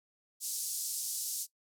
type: band-pass noise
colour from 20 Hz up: white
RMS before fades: -37 dBFS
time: 0.4-1.47 s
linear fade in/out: 50 ms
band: 5000 to 12000 Hz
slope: 24 dB/octave
effects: noise-tail reverb RT60 0.1 s tail -18 dB re dry